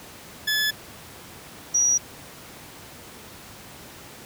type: tone pair in turn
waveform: 20% pulse / sine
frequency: 1720 / 5785 Hz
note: A6 / F#8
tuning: -40 / -40 cents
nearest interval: octave + major sixth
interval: 2100 cents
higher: second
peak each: -16 / -17 dBFS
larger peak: first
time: 0.47-0.71 / 1.74-1.98 s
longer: neither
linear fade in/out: 10 ms
effects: pink hiss -43 dBFS RMS until 4.25 s + high-pass 80 Hz 12 dB/octave